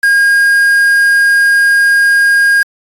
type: tone with quantisation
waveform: triangle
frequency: 1624 Hz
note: G#6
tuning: 39 cents flat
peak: -4 dBFS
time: 0.03-2.63 s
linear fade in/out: 5 ms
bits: 4
effects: AAC 64 kbps